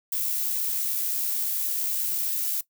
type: noise with amplitude modulation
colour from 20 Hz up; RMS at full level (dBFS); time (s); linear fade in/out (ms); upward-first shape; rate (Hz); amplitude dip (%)
violet; -26; 0.12-2.61; 5; sine; 69.2; 25
effects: noise-tail reverb RT60 0.1 s tail -18 dB re dry